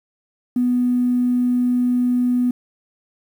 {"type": "tone", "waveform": "triangle", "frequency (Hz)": 246.9, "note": "B3", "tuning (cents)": 0, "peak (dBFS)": -11, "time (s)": [0.56, 2.51], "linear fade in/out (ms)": 5, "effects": ["tanh soft clip ceiling -13 dBFS", "8-bit"]}